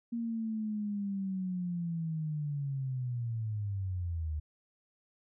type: linear sweep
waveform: sine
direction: down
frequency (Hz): 235.2 to 74.4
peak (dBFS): -32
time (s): 0.12-4.4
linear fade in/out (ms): 10
effects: none